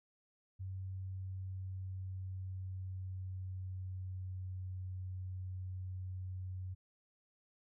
sine tone with pitch glide, 94.6 to 92.71 Hz, F#2 to F#2, +39 to +4 cents, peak -40 dBFS, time 0.59-6.75 s, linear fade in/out 20 ms, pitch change -35 cents, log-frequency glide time 0.78-4.79 s, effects none

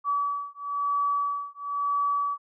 sine beating tone pair, 1144 / 1145 Hz, D6 / D6, -46 / -44 cents, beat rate 1 Hz, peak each -28 dBFS, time 0.04-2.38 s, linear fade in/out 50 ms, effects none

